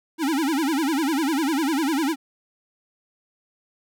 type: tone with vibrato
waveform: square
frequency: 296.9 Hz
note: D4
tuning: 19 cents sharp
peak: -21 dBFS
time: 0.18-2.16 s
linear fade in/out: 50 ms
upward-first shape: sine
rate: 10 Hz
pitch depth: 210 cents each way
effects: none